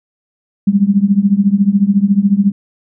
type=tone with tremolo; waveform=sine; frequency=200 Hz; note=G3; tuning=35 cents sharp; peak=-4 dBFS; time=0.67-2.52 s; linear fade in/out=5 ms; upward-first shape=triangle; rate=14 Hz; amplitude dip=95%; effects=none